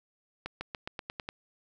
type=accelerating click train; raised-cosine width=0.3 ms; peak=-20 dBFS; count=8; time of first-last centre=0.46-1.289 s; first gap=150 ms; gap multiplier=0.92; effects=none